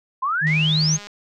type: exponential sweep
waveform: sine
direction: up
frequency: 1009 to 6645 Hz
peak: -19 dBFS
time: 0.22-0.97 s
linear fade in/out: 10 ms
type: tone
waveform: sine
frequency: 155.56 Hz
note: D#3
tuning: in tune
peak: -18 dBFS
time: 0.41-0.99 s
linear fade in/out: 50 ms
type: click train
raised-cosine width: 0.2 ms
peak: -21 dBFS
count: 124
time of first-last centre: 0.47-1.07 s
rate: 205 Hz
effects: none